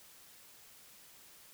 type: silence
effects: white hiss -58 dBFS RMS until 1.53 s